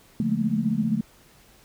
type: tone cluster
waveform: sine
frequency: 141.7 / 174 / 207.1 / 215.3 / 230.3 Hz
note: C#3 / F3 / G#3 / A3 / A#3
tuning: +38 / -6 / -5 / -37 / -21 cents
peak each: -31 / -30 / -33 / -24 / -27 dBFS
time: 0.2-1.01 s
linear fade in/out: 2 ms
effects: pink hiss -55 dBFS RMS until 1.64 s